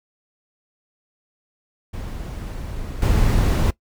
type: noise with level steps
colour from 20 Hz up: brown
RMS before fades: -30 / -17 dBFS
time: 1.93-3.71 s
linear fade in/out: 10 ms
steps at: 3.02 s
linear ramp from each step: 2 ms
effects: noise-tail reverb RT60 0.1 s tail -19 dB re dry